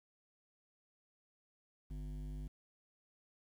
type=tone with low-pass filter; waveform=square; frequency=50.1 Hz; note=G1; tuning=38 cents sharp; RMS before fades=-44 dBFS; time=1.9-2.48 s; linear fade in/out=10 ms; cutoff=220 Hz; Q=1.5; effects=11-bit